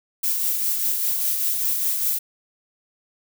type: noise with tremolo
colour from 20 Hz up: violet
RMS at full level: -21 dBFS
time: 0.23-2.19 s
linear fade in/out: 10 ms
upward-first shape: triangle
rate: 5 Hz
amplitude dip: 40%
effects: none